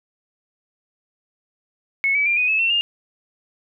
sine tone with pitch steps, 2196 / 2289 / 2386 / 2488 / 2593 / 2704 / 2818 Hz, C#7 / D7 / D7 / D#7 / E7 / E7 / F7, -17 / -45 / +27 / -1 / -29 / +43 / +15 cents, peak -16 dBFS, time 2.04-2.81 s, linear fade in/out 0 ms, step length 110 ms, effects none

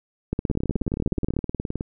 two click trains, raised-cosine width 3 ms, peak -14 / -10 dBFS, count 26 / 18, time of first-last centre 0.5-1.809 / 0.33-1.367 s, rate 19.1 / 16.4 Hz, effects none

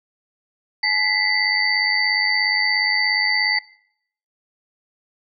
sine tone cluster, 852 / 1974 / 2071 / 4584 Hz, G#5 / B6 / C7 / D8, +44 / -1 / -18 / -43 cents, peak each -29 / -21 / -23 / -21 dBFS, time 0.83-3.59 s, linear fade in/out 5 ms, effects noise-tail reverb RT60 0.7 s tail -22 dB re dry

